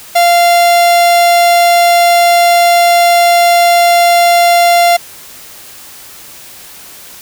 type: tone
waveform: 45% pulse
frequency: 693 Hz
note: F5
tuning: 14 cents flat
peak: -5 dBFS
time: 0.15-4.97 s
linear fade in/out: 10 ms
effects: white hiss -33 dBFS RMS until 7.21 s